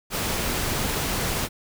pink noise, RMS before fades -26 dBFS, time 0.1-1.49 s, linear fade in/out 50 ms, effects none

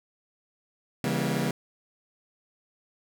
sawtooth chord, C# diminished seventh, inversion none, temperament just, 138.59 / 166.31 / 199.57 / 239.5 Hz, C#3 / E3 / G3 / Bb3, 0 / +16 / +31 / +47 cents, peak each -27 dBFS, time 1.04-1.51 s, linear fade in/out 2 ms, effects none

